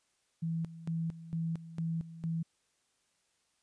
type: tone with tremolo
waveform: sine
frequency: 164.4 Hz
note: E3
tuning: 4 cents flat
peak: -31 dBFS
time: 0.42-2.43 s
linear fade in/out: 10 ms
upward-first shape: square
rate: 2.2 Hz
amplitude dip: 80%
effects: white hiss -75 dBFS RMS until 3.62 s + resampled to 22050 Hz